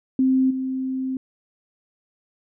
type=tone with level steps; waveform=sine; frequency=261.6 Hz; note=C4; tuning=in tune; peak=-15 / -23 dBFS; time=0.19-1.17 s; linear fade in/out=2 ms; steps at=0.5 s; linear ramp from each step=10 ms; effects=none

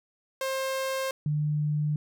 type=tone pair in turn; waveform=sawtooth / sine; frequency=531 / 149.78 Hz; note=C5 / D3; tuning=+25 / +34 cents; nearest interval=octave + minor seventh; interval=2191 cents; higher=first; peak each=-24 dBFS; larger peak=neither; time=0.41-1.11 / 1.26-1.96 s; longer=neither; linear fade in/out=2 ms; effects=none

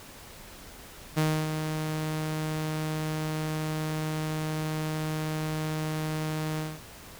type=tone with ADSR envelope; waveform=sawtooth; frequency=155.56 Hz; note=D#3; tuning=in tune; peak=-18 dBFS; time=1.16-6.81 s; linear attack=22 ms; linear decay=290 ms; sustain=-7 dB; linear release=220 ms; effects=pink hiss -47 dBFS RMS until 7.19 s

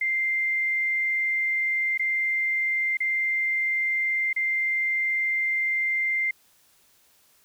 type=tone with dropouts; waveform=sine; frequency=2093 Hz; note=C7; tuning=in tune; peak=-22 dBFS; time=0.01-6.31 s; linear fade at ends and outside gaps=5 ms; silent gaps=1.977-1.994 / 2.971-3.003 / 4.33-4.362 s; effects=white hiss -61 dBFS RMS until 7.44 s

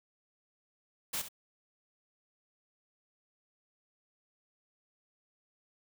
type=noise with echo; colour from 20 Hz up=white; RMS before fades=-35 dBFS; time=1.13-1.22 s; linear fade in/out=10 ms; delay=67 ms; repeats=1; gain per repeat=-11 dB; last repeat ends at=1.287 s; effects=none

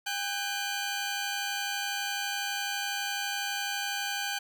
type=tone pair together; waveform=15% pulse; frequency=806 / 1520 Hz; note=G5 / F#6; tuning=+48 / +46 cents; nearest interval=major seventh; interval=1098 cents; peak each=-27 dBFS; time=0.06-4.39 s; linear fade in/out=10 ms; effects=none

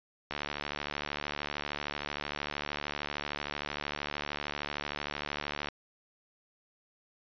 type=click train; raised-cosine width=0.3 ms; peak=-18 dBFS; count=394; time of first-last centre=0.31-5.686 s; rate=73.1 Hz; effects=resampled to 11025 Hz

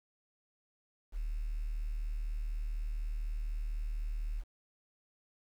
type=tone; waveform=sine; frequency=37.96 Hz; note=D#1; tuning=42 cents flat; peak=-33 dBFS; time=1.12-4.44 s; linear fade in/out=50 ms; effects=10-bit

